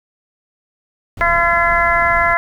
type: noise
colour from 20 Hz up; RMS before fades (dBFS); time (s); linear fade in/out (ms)
brown; -28; 1.17-2.34; 2
type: harmonic tone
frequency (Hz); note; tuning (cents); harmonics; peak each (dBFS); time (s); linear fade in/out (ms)
340.8; F4; -42; 2 / 3 / 4 / 5 / 6; -18 / -18 / -18 / -18 / -18; 1.21-2.37; 0
effects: none